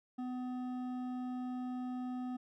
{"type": "tone with hard clipping", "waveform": "sine", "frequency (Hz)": 251.3, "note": "B3", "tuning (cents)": 30, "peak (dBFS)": -39, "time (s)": [0.18, 2.37], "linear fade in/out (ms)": 10, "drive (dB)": 9, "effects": []}